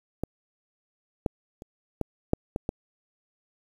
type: clicks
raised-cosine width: 2 ms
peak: -15 / -11 / -28 / -14 / -7 / -15 / -14 dBFS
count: 7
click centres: 0.236 / 1.262 / 1.621 / 2.013 / 2.334 / 2.561 / 2.691 s
effects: 8-bit